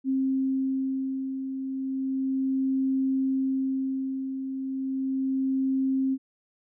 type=beating tone pair; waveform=sine; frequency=265.6 / 265.94 Hz; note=C4 / C4; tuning=+26 / +28 cents; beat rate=0.34 Hz; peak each=-33 / -25 dBFS; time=0.04-6.18 s; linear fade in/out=50 ms; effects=none